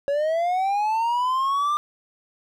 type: linear sweep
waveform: triangle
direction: up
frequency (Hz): 554.4 to 1202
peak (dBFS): -18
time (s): 0.08-1.77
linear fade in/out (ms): 0
effects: none